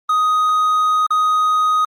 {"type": "tone with dropouts", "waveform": "triangle", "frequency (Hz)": 1250, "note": "D#6", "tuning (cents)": 8, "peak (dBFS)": -11, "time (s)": [0.09, 1.85], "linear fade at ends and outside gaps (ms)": 5, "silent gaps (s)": [1.067, 1.105], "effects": ["Opus 32 kbps"]}